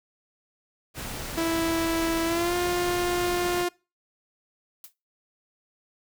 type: noise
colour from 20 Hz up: pink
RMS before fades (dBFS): -35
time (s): 0.94-3.66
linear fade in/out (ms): 50
type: tone with pitch glide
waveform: sawtooth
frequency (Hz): 329.6 to 353.3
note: E4 to F4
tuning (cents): 0 to +20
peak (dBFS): -20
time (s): 1.37-3.69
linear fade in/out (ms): 10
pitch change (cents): +120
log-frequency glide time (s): 2.25-2.55
type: noise with exponential decay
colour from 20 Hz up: blue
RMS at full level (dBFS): -39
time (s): 4.84-4.94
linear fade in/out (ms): 2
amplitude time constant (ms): 21
effects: noise-tail reverb RT60 0.3 s tail -24 dB re dry